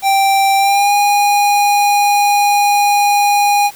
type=tone with pitch glide; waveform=square; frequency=784 to 817.8 Hz; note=G5 to G#5; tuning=0 to -27 cents; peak=-10 dBFS; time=0.02-3.71 s; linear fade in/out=50 ms; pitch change=+73 cents; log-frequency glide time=0.57-0.93 s; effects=white hiss -38 dBFS RMS until 3.75 s